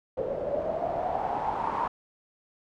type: noise with low-pass filter sweep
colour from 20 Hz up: white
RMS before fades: -30 dBFS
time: 0.17-1.88 s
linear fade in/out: 5 ms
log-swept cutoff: 510 to 1000 Hz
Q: 7.8
effects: none